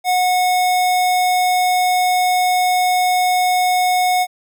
square tone, 730 Hz, F#5, 24 cents flat, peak -14 dBFS, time 0.04-4.27 s, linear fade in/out 50 ms, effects none

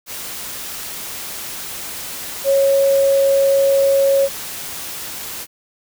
sine tone in noise, 550 Hz, C#5, 14 cents flat, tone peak -11 dBFS, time 2.44-4.29 s, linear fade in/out 50 ms, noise white, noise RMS -29 dBFS, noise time 0.06-5.47 s, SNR +15 dB, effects none

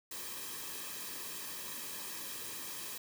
white noise with comb filter, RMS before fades -43 dBFS, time 0.11-2.98 s, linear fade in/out 5 ms, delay 1.4 ms, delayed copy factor -0.65, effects none

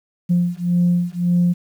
sine beating tone pair, 174.61 / 176.41 Hz, F3 / F3, 0 / +18 cents, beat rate 1.8 Hz, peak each -17 dBFS, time 0.29-1.54 s, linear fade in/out 20 ms, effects tanh soft clip ceiling -9 dBFS + 8-bit

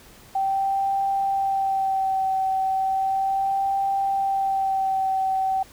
sine tone with vibrato, 775 Hz, G5, 20 cents flat, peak -20 dBFS, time 0.35-5.63 s, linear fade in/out 5 ms, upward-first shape sine, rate 0.35 Hz, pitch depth 22 cents each way, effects pink hiss -49 dBFS RMS until 5.72 s

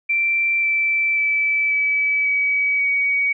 sine tone with pitch steps, 2349 / 2330 / 2311 / 2293 / 2274 / 2256 Hz, D7 / D7 / D7 / D7 / C#7 / C#7, 0 / -14 / -28 / -42 / +44 / +30 cents, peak -16 dBFS, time 0.09-3.33 s, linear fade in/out 10 ms, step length 540 ms, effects none

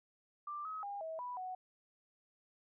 sine tone with pitch steps, 1182 / 1275 / 807 / 644 / 986 / 741 Hz, D6 / D#6 / G#5 / E5 / B5 / F#5, +11 / +42 / -50 / -41 / -3 / +2 cents, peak -40 dBFS, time 0.47-1.55 s, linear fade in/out 5 ms, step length 180 ms, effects none

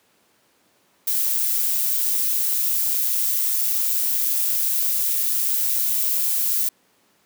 violet noise with amplitude modulation, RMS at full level -20 dBFS, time 1.07-6.69 s, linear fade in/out 5 ms, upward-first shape sine, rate 125 Hz, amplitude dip 30%, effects pink hiss -61 dBFS RMS until 7.25 s + high-pass 200 Hz 12 dB/octave

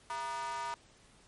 square tone with high-pass filter, 135.4 Hz, C#3, 40 cents flat, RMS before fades -38 dBFS, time 0.1-0.74 s, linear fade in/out 0 ms, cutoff 1000 Hz, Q 5.2, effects pink hiss -62 dBFS RMS until 1.27 s + MP3 48 kbps

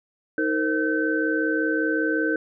sine tone cluster, 315 / 458.7 / 524 / 1533 Hz, D#4 / A#4 / C5 / G6, +21 / -28 / +2 / -39 cents, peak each -24 / -27 / -31 / -25 dBFS, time 0.38-2.36 s, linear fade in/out 2 ms, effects none

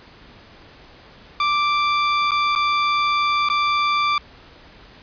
sawtooth tone with dropouts, 1174.7 Hz, D6, in tune, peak -13 dBFS, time 1.4-4.18 s, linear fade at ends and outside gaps 2 ms, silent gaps 2.309-2.317 / 2.552-2.559 / 3.488-3.499 s, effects pink hiss -46 dBFS RMS until 5.02 s + resampled to 11025 Hz

